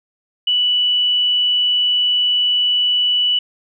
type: tone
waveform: sine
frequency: 2960 Hz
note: F#7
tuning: in tune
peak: -13 dBFS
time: 0.47-3.39 s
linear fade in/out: 5 ms
effects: none